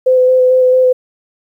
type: tone with vibrato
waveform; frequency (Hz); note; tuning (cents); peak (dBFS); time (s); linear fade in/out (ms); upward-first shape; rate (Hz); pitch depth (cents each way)
sine; 510; C5; -44; -6; 0.06-0.93; 10; square; 4.5; 11
effects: 8-bit